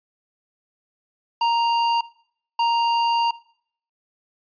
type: tone bursts at uneven times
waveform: square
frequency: 932.3 Hz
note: A#5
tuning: in tune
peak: -18 dBFS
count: 2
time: 1.41-2.01 / 2.59-3.31 s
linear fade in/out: 5 ms
effects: noise-tail reverb RT60 0.6 s tail -20 dB re dry + resampled to 11025 Hz